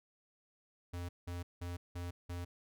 square tone bursts, 87.7 Hz, F2, 8 cents sharp, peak -40 dBFS, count 5, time 0.93-2.45 s, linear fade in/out 10 ms, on 160 ms, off 180 ms, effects none

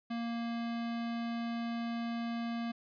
square tone, 233.1 Hz, A#3, in tune, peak -35 dBFS, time 0.1-2.72 s, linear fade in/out 10 ms, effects resampled to 11025 Hz + 12-bit

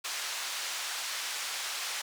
white band-pass noise, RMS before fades -36 dBFS, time 0.04-2.02 s, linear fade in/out 10 ms, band 890 to 6200 Hz, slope 12 dB/octave, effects none

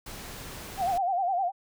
pink noise, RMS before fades -41 dBFS, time 0.06-0.98 s, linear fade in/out 5 ms
sine tone with vibrato, 740 Hz, F#5, in tune, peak -24 dBFS, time 0.77-1.52 s, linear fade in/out 50 ms, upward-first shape sine, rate 9.8 Hz, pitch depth 120 cents each way
effects none

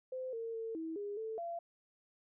sine tone with pitch steps, 515 / 456.3 / 450 / 323.4 / 408.5 / 442.5 / 682 Hz, C5 / A#4 / A4 / E4 / G#4 / A4 / F5, -28 / -37 / +39 / -33 / -29 / +10 / -41 cents, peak -38 dBFS, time 0.12-1.59 s, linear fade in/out 5 ms, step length 210 ms, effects none

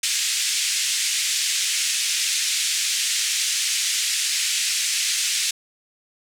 white band-pass noise, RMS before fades -23 dBFS, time 0.03-5.51 s, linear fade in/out 5 ms, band 2100 to 8400 Hz, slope 24 dB/octave, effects none

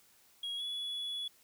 sine tone with pitch glide, 3300 to 3397 Hz, G#7 to G#7, -12 to +38 cents, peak -33 dBFS, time 0.43-1.28 s, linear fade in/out 5 ms, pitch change +50 cents, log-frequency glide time 0.57-0.62 s, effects tanh soft clip ceiling -35 dBFS + white hiss -65 dBFS RMS until 1.43 s

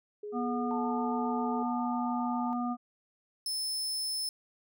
sine tone with pitch glide, 416.4 to 436.3 Hz, G#4 to A4, +5 to -15 cents, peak -37 dBFS, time 0.23-1.63 s, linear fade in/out 5 ms, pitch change +80 cents, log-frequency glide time 0.33-1.04 s
harmonic tone, 242.8 Hz, B3, 29 cents flat, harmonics 1 / 3 / 5, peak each -31 / -36 / -38 dBFS, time 0.32-2.77 s, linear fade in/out 50 ms
sine tone with vibrato, 880 Hz, A5, in tune, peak -36 dBFS, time 0.71-2.53 s, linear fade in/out 0 ms, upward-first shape square, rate 7.4 Hz, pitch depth 22 cents each way
sawtooth tone, 5250 Hz, E8, 8 cents flat, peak -29 dBFS, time 3.46-4.29 s, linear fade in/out 2 ms
effects none

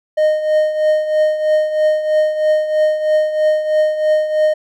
triangle tone with tremolo, 616 Hz, D#5, 17 cents flat, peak -7 dBFS, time 0.17-4.54 s, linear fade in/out 10 ms, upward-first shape triangle, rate 3.1 Hz, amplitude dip 70%, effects none

